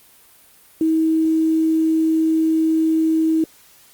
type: tone with quantisation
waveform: sine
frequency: 320 Hz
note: D#4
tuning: 49 cents sharp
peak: -14 dBFS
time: 0.81-3.44 s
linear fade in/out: 2 ms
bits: 7
effects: white hiss -50 dBFS RMS until 3.93 s + Opus 32 kbps